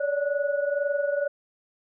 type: tone cluster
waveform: sine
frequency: 566 / 588 / 1465 Hz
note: C#5 / D5 / F#6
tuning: +36 / +2 / -18 cents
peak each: -25 / -28 / -34 dBFS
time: 0-1.28 s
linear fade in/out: 10 ms
effects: none